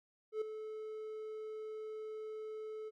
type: tone with ADSR envelope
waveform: triangle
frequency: 433.7 Hz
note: A4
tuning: 25 cents flat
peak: -30 dBFS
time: 0.32-2.91 s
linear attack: 95 ms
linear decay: 5 ms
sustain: -10 dB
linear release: 33 ms
effects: none